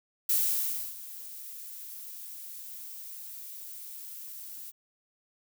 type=noise with ADSR envelope; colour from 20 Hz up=violet; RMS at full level=-25 dBFS; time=0.29-4.72 s; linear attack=6 ms; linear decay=640 ms; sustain=-18 dB; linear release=29 ms; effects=none